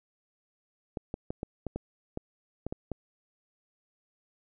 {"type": "clicks", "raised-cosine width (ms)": 2, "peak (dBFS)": -20, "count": 10, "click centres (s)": [0.972, 1.141, 1.305, 1.431, 1.667, 1.76, 2.174, 2.666, 2.725, 2.917], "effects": []}